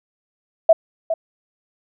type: tone with echo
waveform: sine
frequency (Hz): 654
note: E5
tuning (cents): -14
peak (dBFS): -6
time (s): 0.69-0.73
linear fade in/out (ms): 5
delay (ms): 410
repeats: 1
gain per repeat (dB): -11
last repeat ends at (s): 1.14
effects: none